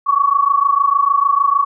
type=tone pair together; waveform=sine; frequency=1110.4 / 1137 Hz; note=C#6 / C#6; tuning=+3 / +44 cents; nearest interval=unison; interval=41 cents; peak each=-14 dBFS; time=0.06-1.65 s; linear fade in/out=20 ms; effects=none